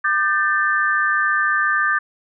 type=tone cluster; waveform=sine; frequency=1201 / 1559 / 1773 Hz; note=D6 / G6 / A6; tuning=+38 / -10 / +13 cents; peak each=-20 dBFS; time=0.04-1.99 s; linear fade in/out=10 ms; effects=none